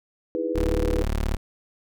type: chord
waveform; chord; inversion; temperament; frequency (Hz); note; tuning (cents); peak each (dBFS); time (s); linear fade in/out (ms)
sine; E major seventh; third; equal with one note detuned; 311.1 / 329.6 / 411.7 / 493.9; D#4 / E4 / G#4 / B4; 0 / 0 / -15 / 0; -32 / -29 / -31 / -27; 0.35-1.03; 0
type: tone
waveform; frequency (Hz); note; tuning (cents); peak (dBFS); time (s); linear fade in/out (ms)
25% pulse; 36.71; D1; 0; -19; 0.55-1.37; 10
effects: none